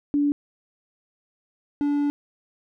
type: tone pair in turn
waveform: sine / triangle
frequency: 288.9 / 288.9 Hz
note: D4 / D4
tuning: -28 / -28 cents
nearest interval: unison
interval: 0 cents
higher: neither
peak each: -18 dBFS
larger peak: neither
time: 0.14-0.32 / 1.81-2.1 s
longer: second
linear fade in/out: 0 ms
effects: none